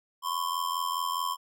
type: ring-modulated tone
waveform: square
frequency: 1053 Hz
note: C6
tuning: 11 cents sharp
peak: -26 dBFS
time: 0.22-1.37 s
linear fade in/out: 50 ms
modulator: 42.4 Hz
effects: none